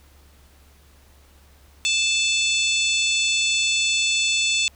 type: harmonic tone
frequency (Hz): 877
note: A5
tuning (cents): -6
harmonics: 3 / 4 / 5 / 6 / 7 / 8 / 9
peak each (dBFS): -22 / -23 / -29 / -36 / -32 / -30 / -29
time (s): 1.85-4.68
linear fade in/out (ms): 0
effects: added 70 Hz sine -51 dBFS peak until 4.75 s + pink hiss -56 dBFS RMS until 4.75 s